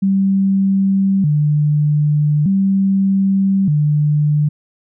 sine tone with vibrato, 170.1 Hz, F3, 45 cents flat, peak -11 dBFS, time 0.02-4.49 s, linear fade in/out 10 ms, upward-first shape square, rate 0.41 Hz, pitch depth 230 cents each way, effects none

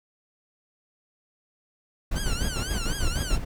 brown noise with tremolo, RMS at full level -25 dBFS, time 2.11-3.45 s, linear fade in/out 10 ms, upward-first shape square, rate 6.7 Hz, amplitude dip 55%
10% pulse tone with vibrato, 1486 Hz, F#6, 7 cents sharp, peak -24 dBFS, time 2.15-3.37 s, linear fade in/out 20 ms, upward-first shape triangle, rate 4 Hz, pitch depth 200 cents each way
effects none

